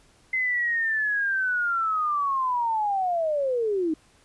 sine linear sweep, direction down, 2064 to 303.2 Hz, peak -22 dBFS, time 0.33-3.94 s, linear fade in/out 5 ms, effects pink hiss -59 dBFS RMS until 4.24 s + resampled to 24000 Hz

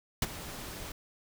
pink noise with ADSR envelope, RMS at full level -27 dBFS, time 0.22-0.92 s, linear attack 3 ms, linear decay 31 ms, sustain -15 dB, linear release 4 ms, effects none

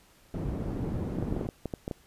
white low-pass noise, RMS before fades -33 dBFS, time 0.34-1.47 s, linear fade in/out 0 ms, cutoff 250 Hz, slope 12 dB/octave
clicks, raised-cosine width 2 ms, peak -19 dBFS, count 10, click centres 1.186 / 1.226 / 1.325 / 1.365 / 1.412 / 1.489 / 1.657 / 1.738 / 1.879 / 1.912 s
effects pink hiss -60 dBFS RMS until 2.06 s + resampled to 32000 Hz

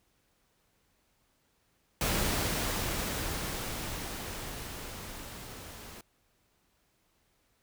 pink noise with level ramp, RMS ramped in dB -29 to -47 dBFS, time 2.01-6.01 s, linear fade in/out 2 ms, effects pink hiss -72 dBFS RMS until 7.62 s

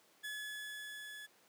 30% pulse tone with level ramp, 1706 Hz, G#6, 46 cents sharp, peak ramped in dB -38 to -45 dBFS, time 0.23-1.27 s, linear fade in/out 20 ms, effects pink hiss -67 dBFS RMS until 1.48 s + high-pass 300 Hz 12 dB/octave

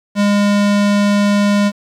square tone, 203.9 Hz, G#3, 32 cents flat, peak -11 dBFS, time 0.15-1.72 s, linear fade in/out 50 ms, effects low-pass 7000 Hz 12 dB/octave + 7-bit

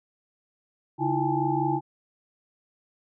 sine tone cluster, 140 / 318.1 / 343.1 / 807 / 868 Hz, C#3 / D#4 / F4 / G#5 / A5, +18 / +38 / -31 / -50 / -24 cents, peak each -29 dBFS, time 0.98-1.81 s, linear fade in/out 50 ms, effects none

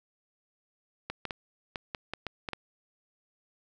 clicks, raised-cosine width 0.3 ms, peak -18 dBFS, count 9, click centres 1.1 / 1.253 / 1.308 / 1.758 / 1.948 / 2.136 / 2.267 / 2.488 / 2.533 s, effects none

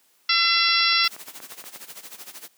harmonic tone, 677 Hz, E5, 46 cents sharp, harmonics 2 / 3 / 4 / 5 / 6 / 7 / 8, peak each -25 / -25 / -25 / -25 / -25 / -25 / -25 dBFS, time 0.29-1.08 s, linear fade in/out 5 ms
click train, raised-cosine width 0.5 ms, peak -26 dBFS, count 12, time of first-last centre 0.45-1.76 s, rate 8.4 Hz
white noise with tremolo, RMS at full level -38 dBFS, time 1.04-2.48 s, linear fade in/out 0 ms, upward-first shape sine, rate 13 Hz, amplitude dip 80%
effects white hiss -62 dBFS RMS until 2.57 s + high-pass 200 Hz 12 dB/octave

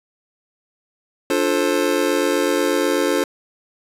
square chord, D minor seventh, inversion none, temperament just, 293.7 / 352.4 / 440.5 / 528.6 Hz, D4 / F4 / A4 / C5, 0 / +16 / +2 / +18 cents, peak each -23 dBFS, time 1.3-3.24 s, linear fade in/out 2 ms, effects resampled to 32000 Hz + 7-bit

